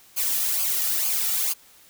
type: noise with flanger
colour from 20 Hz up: blue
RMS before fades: -24 dBFS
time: 0.16-1.54 s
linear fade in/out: 20 ms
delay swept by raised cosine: 0.53 to 1.93 ms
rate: 2.2 Hz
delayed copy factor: -0.65
effects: white hiss -53 dBFS RMS until 1.89 s